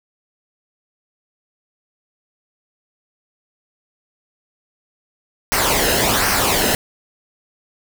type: noise with flanger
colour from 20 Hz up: pink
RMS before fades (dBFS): -17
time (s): 5.52-6.75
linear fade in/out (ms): 0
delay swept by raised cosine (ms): 0.27 to 0.88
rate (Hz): 1.3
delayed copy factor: -0.6
effects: none